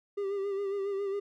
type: tone with vibrato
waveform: triangle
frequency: 397.1 Hz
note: G4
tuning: 22 cents sharp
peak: -28 dBFS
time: 0.17-1.2 s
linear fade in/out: 10 ms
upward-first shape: sine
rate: 7.3 Hz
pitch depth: 43 cents each way
effects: none